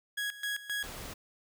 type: tone with tremolo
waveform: 30% pulse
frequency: 1661.2 Hz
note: G#6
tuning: in tune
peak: -29 dBFS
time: 0.17-0.87 s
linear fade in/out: 10 ms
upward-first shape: square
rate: 3.8 Hz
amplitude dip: 80%
type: noise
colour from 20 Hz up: pink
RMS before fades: -43 dBFS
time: 0.83-1.14 s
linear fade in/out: 10 ms
effects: none